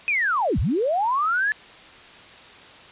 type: linear two-way sweep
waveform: sine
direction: down then up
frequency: 2538 to 42 to 1748 Hz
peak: -19 dBFS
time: 0.08-1.52 s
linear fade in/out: 0 ms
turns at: 0.59 s
effects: white hiss -45 dBFS RMS until 2.91 s + resampled to 8000 Hz